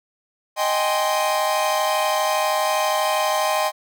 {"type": "chord", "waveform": "45% pulse", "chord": "Ab major seventh", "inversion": "second", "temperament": "equal with one note detuned", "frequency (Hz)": [622.3, 778.1, 830.6, 1046.5], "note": ["Eb5", "G5", "Ab5", "C6"], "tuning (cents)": [0, -13, 0, 0], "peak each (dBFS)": [-23, -25, -26, -24], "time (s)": [0.56, 3.72], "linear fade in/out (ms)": 50, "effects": []}